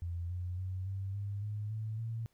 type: tone with pitch steps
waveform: sine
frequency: 86 / 89.5 / 93.14 / 96.92 / 100.86 / 104.97 / 109.23 / 113.67 Hz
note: F2 / F2 / F#2 / G2 / G2 / G#2 / A2 / A#2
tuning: -26 / +43 / +12 / -19 / +50 / +19 / -12 / -43 cents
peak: -35 dBFS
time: 0.02-2.26 s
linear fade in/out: 0 ms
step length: 280 ms
effects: pink hiss -75 dBFS RMS until 2.33 s